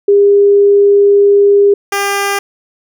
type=tone pair in turn; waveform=sine / 10% pulse; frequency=403.7 / 400.2 Hz; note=G#4 / G4; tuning=-49 / +36 cents; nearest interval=unison; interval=15 cents; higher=first; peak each=-4 dBFS; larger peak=neither; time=0.08-1.74 / 1.92-2.39 s; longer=first; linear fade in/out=5 ms; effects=none